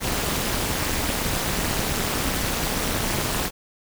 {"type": "noise with amplitude modulation", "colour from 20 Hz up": "pink", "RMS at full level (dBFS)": -21, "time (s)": [0, 3.51], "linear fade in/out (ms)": 50, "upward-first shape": "sine", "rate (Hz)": 217, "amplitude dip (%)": 85, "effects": []}